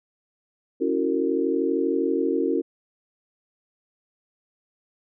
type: chord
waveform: sine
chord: F# dominant seventh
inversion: second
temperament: equal with one note detuned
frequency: 277.2 / 329.6 / 370 / 456.8 Hz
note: C#4 / E4 / F#4 / A#4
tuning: 0 / 0 / 0 / -35 cents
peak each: -26 dBFS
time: 0.8-2.62 s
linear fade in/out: 20 ms
effects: none